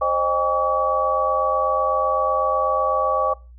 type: tone cluster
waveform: sine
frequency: 526 / 614 / 808 / 1137 Hz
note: C5 / D#5 / G#5 / C#6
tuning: +9 / -23 / -48 / +44 cents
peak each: -24 / -24 / -26 / -20 dBFS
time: 0.01-3.34 s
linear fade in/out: 10 ms
effects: noise-tail reverb RT60 0.3 s tail -23 dB re dry + added 60 Hz sine -41 dBFS peak until 3.58 s